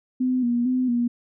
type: tone with vibrato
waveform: sine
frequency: 246.9 Hz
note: B3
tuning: in tune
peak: -19 dBFS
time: 0.2-1.08 s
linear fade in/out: 10 ms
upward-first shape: square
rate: 2.2 Hz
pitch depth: 53 cents each way
effects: none